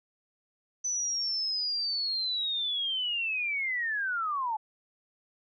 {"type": "linear sweep", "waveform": "sine", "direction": "down", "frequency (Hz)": [6040, 841], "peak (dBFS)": -28, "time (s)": [0.84, 4.57], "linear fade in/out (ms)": 10, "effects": []}